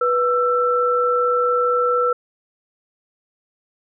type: tone pair together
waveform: sine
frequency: 490.9 / 1333.5 Hz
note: B4 / E6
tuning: -10 / +20 cents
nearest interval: octave + perfect fourth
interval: 1730 cents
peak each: -18 dBFS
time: 0.01-2.13 s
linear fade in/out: 5 ms
effects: none